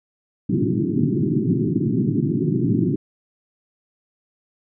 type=band-pass noise; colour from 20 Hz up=pink; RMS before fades=-20 dBFS; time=0.49-2.96 s; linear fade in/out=5 ms; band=110 to 380 Hz; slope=96 dB/octave; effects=none